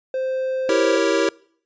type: tone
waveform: triangle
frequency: 522 Hz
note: C5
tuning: 4 cents flat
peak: -19 dBFS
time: 0.14-0.97 s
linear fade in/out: 2 ms
type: chord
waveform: square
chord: E diminished seventh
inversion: none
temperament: equal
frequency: 329.6 / 392 / 466.2 / 554.4 Hz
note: E4 / G4 / Bb4 / Db5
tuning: 0 / 0 / 0 / 0 cents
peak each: -23 dBFS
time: 0.69-1.29 s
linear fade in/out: 2 ms
effects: noise-tail reverb RT60 0.6 s tail -25 dB re dry + resampled to 16000 Hz